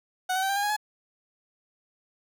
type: tone with pitch steps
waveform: 30% pulse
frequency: 740 / 756.9 / 774.1 / 791.7 / 809.8 / 828.2 / 847.1 Hz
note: F#5 / F#5 / G5 / G5 / G#5 / G#5 / G#5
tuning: 0 / +39 / -22 / +17 / -44 / -5 / +34 cents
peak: -22 dBFS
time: 0.29-0.766 s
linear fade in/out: 10 ms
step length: 68 ms
effects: none